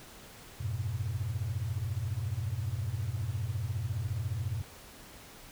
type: chord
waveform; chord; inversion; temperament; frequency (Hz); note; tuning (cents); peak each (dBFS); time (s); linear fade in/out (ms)
sine; F diminished; none; equal with one note detuned; 89.35 / 103.83 / 123.47; F2 / Ab2 / Cb3; +40 / 0 / 0; -36 / -34 / -35; 0.6-4.62; 10
effects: tanh soft clip ceiling -23 dBFS + pink hiss -51 dBFS RMS until 5.51 s